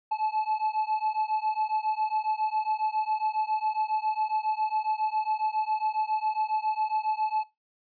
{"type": "beating tone pair", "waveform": "triangle", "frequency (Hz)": [861, 868.3], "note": ["A5", "A5"], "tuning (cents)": [-38, -23], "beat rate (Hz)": 7.3, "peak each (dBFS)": -27, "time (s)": [0.11, 7.44], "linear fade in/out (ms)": 10, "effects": ["noise-tail reverb RT60 0.2 s tail -18 dB re dry", "resampled to 11025 Hz"]}